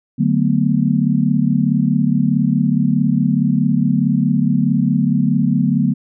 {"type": "chord", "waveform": "sine", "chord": "B minor seventh", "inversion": "first", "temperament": "just", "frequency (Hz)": [148.16, 185.21, 222.2, 246.9], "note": ["D3", "F#3", "A3", "B3"], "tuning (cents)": [16, 2, 17, 0], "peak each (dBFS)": -18, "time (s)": [0.18, 5.94], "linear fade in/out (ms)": 20, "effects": []}